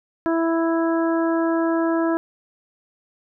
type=harmonic tone; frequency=330 Hz; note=E4; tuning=2 cents sharp; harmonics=1 / 2 / 3 / 4 / 5; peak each=-19 / -25 / -29 / -31 / -33 dBFS; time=0.26-2.17 s; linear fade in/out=0 ms; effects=none